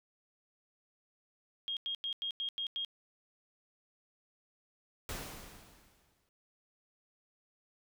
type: tone bursts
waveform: sine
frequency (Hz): 3246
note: G#7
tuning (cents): -40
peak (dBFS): -34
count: 7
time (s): 1.68-2.848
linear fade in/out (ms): 0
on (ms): 88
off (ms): 92
type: noise with exponential decay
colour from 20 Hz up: pink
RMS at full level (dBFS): -39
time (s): 5.09-6.29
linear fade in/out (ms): 1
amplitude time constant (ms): 260
effects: none